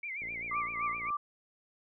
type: tone with vibrato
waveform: sine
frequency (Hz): 2217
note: C#7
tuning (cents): 0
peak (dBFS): -36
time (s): 0.03-1.1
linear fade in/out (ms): 5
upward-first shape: sine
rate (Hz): 7.7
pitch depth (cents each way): 140
type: click train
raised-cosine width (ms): 2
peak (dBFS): -39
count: 52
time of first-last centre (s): 0.22-1.104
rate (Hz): 57.7
type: tone with tremolo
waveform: sine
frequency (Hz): 1174.7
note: D6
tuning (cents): 0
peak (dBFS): -29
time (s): 0.51-1.17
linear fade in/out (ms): 5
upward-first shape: triangle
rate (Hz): 3.6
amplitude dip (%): 90
effects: none